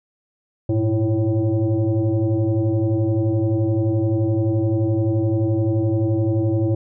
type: tone with frequency modulation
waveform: sine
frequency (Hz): 114.8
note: A#2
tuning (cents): -26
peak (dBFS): -16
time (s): 0.69-6.75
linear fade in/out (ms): 5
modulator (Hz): 218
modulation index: 1.5
effects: none